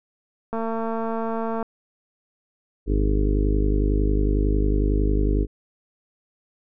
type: click train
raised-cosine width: 1 ms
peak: -15 dBFS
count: 249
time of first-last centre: 0.53-1.627 s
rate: 226 Hz
type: harmonic tone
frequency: 51 Hz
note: G#1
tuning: 31 cents flat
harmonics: 1 / 2 / 3 / 4 / 5 / 6 / 7 / 8 / 9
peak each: -19 / -29 / -32 / -35 / -30 / -28 / -35 / -29 / -36 dBFS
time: 2.86-5.47 s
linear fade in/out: 50 ms
effects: none